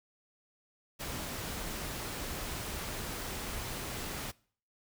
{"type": "noise", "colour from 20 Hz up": "pink", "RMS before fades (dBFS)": -39, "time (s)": [0.99, 4.32], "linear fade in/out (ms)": 20, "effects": ["noise-tail reverb RT60 0.5 s tail -23 dB re dry"]}